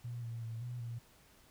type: tone with pitch steps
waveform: sine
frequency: 120 / 116 / 113.8 / 122.2 / 117.5 Hz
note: B2 / A#2 / A#2 / B2 / A#2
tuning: -49 / -8 / -41 / -18 / +14 cents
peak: -39 dBFS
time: 0.04-0.99 s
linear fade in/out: 10 ms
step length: 190 ms
effects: pink hiss -64 dBFS RMS until 1.5 s